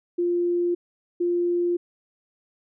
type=tone pair in turn; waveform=sine; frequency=349.2 / 349.2 Hz; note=F4 / F4; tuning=0 / 0 cents; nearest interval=unison; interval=0 cents; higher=neither; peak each=-20 dBFS; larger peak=neither; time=0.18-0.75 / 1.2-1.77 s; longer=neither; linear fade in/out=10 ms; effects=none